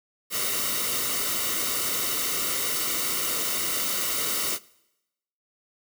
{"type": "noise with comb filter", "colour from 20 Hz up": "white", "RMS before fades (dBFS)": -27, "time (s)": [0.3, 4.59], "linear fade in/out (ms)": 50, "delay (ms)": 1.2, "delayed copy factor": -0.65, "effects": ["noise-tail reverb RT60 0.9 s tail -22 dB re dry"]}